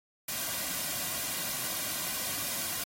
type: noise with comb filter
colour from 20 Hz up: white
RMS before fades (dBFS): -34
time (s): 0.28-2.84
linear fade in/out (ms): 5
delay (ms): 2.3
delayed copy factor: -0.55
effects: AAC 48 kbps